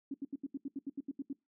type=tone bursts; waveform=sine; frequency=277.2 Hz; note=C#4; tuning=in tune; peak=-35 dBFS; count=12; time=0.11-1.33 s; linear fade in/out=5 ms; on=32 ms; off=76 ms; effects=noise-tail reverb RT60 0.2 s tail -22 dB re dry